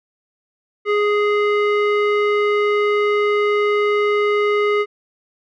square tone with low-pass filter, 415.3 Hz, G#4, in tune, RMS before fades -17 dBFS, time 0.85-4.86 s, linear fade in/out 50 ms, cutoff 2100 Hz, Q 1.8, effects none

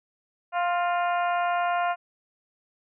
harmonic tone with a mistuned harmonic, 350.3 Hz, F4, 5 cents sharp, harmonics 2 / 3 / 4 / 5 / 6 / 7 / 8, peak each -24 / -30 / -31 / -40 / -43 / -40 / -43 dBFS, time 0.52-1.96 s, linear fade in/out 50 ms, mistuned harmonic 5, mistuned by +35 cents, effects none

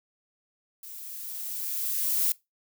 violet noise with level ramp, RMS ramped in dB -43 to -24 dBFS, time 0.83-2.32 s, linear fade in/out 2 ms, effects noise-tail reverb RT60 0.2 s tail -21 dB re dry

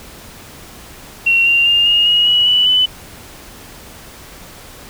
sine tone with pitch steps, 2736 / 2773 / 2810 / 2847 / 2885 / 2924 / 2963 / 3003 Hz, F7 / F7 / F7 / F7 / F#7 / F#7 / F#7 / F#7, -36 / -13 / +10 / +33 / -44 / -21 / +2 / +25 cents, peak -9 dBFS, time 1.26-2.86 s, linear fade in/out 10 ms, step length 200 ms, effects pink hiss -37 dBFS RMS until 4.89 s

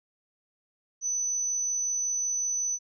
sine tone with amplitude modulation, 6000 Hz, F#8, 23 cents sharp, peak -25 dBFS, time 1.01-2.79 s, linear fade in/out 50 ms, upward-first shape sine, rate 65.4 Hz, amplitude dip 25%, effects none

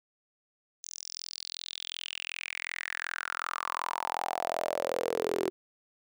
sawtooth tone with high-pass filter sweep, 42.7 Hz, F1, 38 cents flat, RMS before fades -35 dBFS, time 0.83-5.5 s, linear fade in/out 0 ms, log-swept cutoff 6400 to 370 Hz, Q 6, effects none

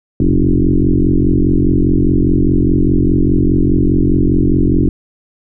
sine tone with frequency modulation, 138.59 Hz, C#3, in tune, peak -8 dBFS, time 0.2-4.89 s, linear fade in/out 2 ms, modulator 44.9 Hz, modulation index 4.6, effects none

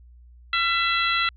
harmonic tone with a mistuned harmonic, 666 Hz, E5, 18 cents sharp, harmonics 2 / 3 / 4 / 5 / 6, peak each -24 / -26 / -27 / -28 / -29 dBFS, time 0.53-1.29 s, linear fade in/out 2 ms, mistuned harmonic 2, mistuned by +42 cents, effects added 60 Hz sine -46 dBFS peak until 1.36 s

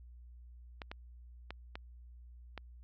clicks, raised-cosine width 0.3 ms, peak -26 dBFS, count 5, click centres 0.818 / 0.915 / 1.506 / 1.755 / 2.577 s, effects added 60 Hz sine -51 dBFS peak until 2.83 s + low-pass 5000 Hz 12 dB/octave

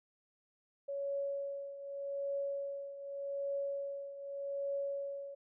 sine tone with tremolo, 559 Hz, C#5, 14 cents sharp, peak -33 dBFS, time 0.88-5.35 s, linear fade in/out 10 ms, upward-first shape triangle, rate 0.84 Hz, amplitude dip 75%, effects none

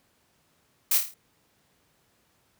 blue noise with echo, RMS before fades -22 dBFS, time 0.91-0.98 s, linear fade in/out 5 ms, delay 27 ms, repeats 6, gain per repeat -5 dB, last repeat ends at 1.142 s, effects pink hiss -67 dBFS RMS until 2.59 s + high-pass 80 Hz 12 dB/octave

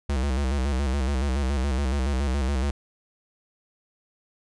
square tone with vibrato, 67.6 Hz, C#2, 43 cents flat, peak -23 dBFS, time 0.09-2.71 s, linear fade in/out 5 ms, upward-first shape square, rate 7.1 Hz, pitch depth 92 cents each way, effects resampled to 22050 Hz

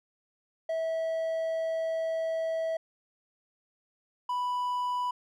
triangle tone pair in turn, 650 / 988.3 Hz, E5 / B5, -24 / +1 cents, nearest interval perfect fifth, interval 725 cents, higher second, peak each -26 dBFS, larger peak neither, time 0.69-2.77 / 4.29-5.11 s, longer first, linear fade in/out 5 ms, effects none

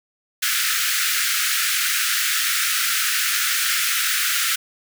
pink high-pass noise, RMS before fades -21 dBFS, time 0.42-4.56 s, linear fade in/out 10 ms, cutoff 1300 Hz, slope 96 dB/octave, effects none

